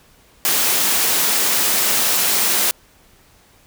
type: high-pass noise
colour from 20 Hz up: white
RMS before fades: -17 dBFS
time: 0.45-2.71 s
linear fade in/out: 0 ms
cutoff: 180 Hz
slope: 12 dB/octave
effects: pink hiss -52 dBFS RMS until 3.66 s